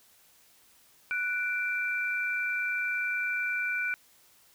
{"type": "tone pair together", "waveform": "sine", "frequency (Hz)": [1480, 2349], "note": ["F#6", "D7"], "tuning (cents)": [0, 0], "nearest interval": "minor sixth", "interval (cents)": 800, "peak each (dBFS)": [-30, -31], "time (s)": [1.11, 3.94], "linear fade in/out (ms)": 0, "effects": ["white hiss -61 dBFS RMS until 4.54 s"]}